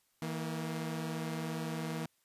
sawtooth tone pair together, 161.1 / 232.9 Hz, E3 / A#3, -39 / -1 cents, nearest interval tritone, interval 638 cents, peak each -33 / -37 dBFS, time 0.22-2.06 s, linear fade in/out 2 ms, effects white hiss -74 dBFS RMS until 2.24 s + resampled to 32000 Hz

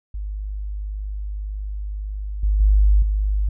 sine tone with level steps, 50.9 Hz, G#1, 34 cents flat, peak -25 / -15 / -11 / -17 dBFS, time 0.14-3.49 s, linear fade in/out 5 ms, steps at 2.43 / 2.6 / 3.02 s, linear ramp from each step 5 ms, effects none

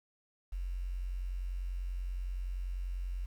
sine tone with quantisation, 45.21 Hz, F#1, 39 cents flat, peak -34 dBFS, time 0.52-3.26 s, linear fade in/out 10 ms, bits 10, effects none

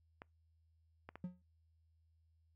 clicks, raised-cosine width 0.5 ms, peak -34 dBFS, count 3, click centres 0.219 / 1.09 / 1.156 s
triangle tone with exponential decay, 180 Hz, F#3, 47 cents flat, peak -35 dBFS, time 1.24-1.42 s, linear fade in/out 2 ms, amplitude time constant 38 ms
effects noise-tail reverb RT60 0.2 s tail -26 dB re dry + added 81 Hz sine -70 dBFS peak until 2.55 s

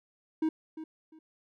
triangle tone with echo, 316.4 Hz, D#4, 29 cents sharp, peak -23 dBFS, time 0.42-0.49 s, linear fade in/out 5 ms, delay 350 ms, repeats 2, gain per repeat -13 dB, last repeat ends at 1.19 s, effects none

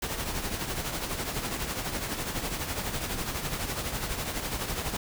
pink noise with tremolo, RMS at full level -30 dBFS, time 0.02-4.97 s, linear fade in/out 5 ms, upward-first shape triangle, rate 12 Hz, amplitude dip 60%, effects none

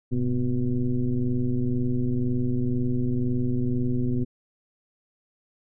sine tone with frequency modulation, 130 Hz, C3, 11 cents flat, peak -21 dBFS, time 0.11-4.25 s, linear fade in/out 20 ms, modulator 119 Hz, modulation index 1.5, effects none

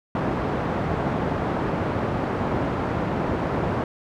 pink band-pass noise, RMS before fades -25 dBFS, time 0.15-3.84 s, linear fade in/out 2 ms, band 100 to 1100 Hz, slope 12 dB/octave, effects none

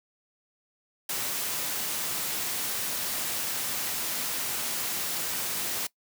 white noise, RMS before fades -31 dBFS, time 1.09-5.87 s, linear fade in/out 5 ms, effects noise-tail reverb RT60 0.1 s tail -21 dB re dry + high-pass 100 Hz 12 dB/octave

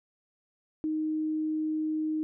sine tone, 311.1 Hz, D#4, in tune, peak -27 dBFS, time 0.84-2.23 s, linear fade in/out 0 ms, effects none

